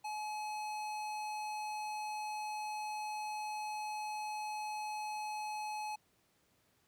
sine tone with hard clipping, 850 Hz, G#5, 40 cents sharp, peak -40 dBFS, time 0.04-5.96 s, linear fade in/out 10 ms, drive 18 dB, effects pink hiss -73 dBFS RMS until 6.87 s + high-pass 80 Hz 12 dB/octave

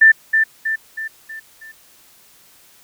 sine tone with echo, 1777 Hz, A6, 17 cents sharp, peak -5 dBFS, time 0.01-0.12 s, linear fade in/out 10 ms, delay 320 ms, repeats 5, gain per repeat -6 dB, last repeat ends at 1.72 s, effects white hiss -50 dBFS RMS until 2.83 s

